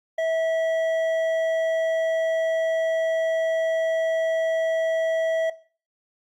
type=tone with hard clipping; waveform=triangle; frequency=650 Hz; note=E5; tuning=24 cents flat; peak=-23 dBFS; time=0.18-5.5 s; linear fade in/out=5 ms; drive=11 dB; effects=noise-tail reverb RT60 0.4 s tail -17 dB re dry + Opus 48 kbps